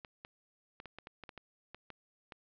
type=clicks; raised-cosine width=0.3 ms; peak=-30 dBFS; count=12; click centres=0.048 / 0.249 / 0.801 / 0.857 / 0.986 / 1.071 / 1.237 / 1.292 / 1.377 / 1.746 / 1.903 / 2.322 s; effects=low-pass 4000 Hz 12 dB/octave